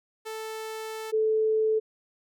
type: tone pair in turn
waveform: sawtooth / sine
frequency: 440 / 437 Hz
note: A4 / A4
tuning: 0 / -12 cents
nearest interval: unison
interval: 12 cents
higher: first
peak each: -30 / -21 dBFS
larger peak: second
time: 0.25-1.12 / 1.12-1.8 s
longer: first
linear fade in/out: 20 ms
effects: none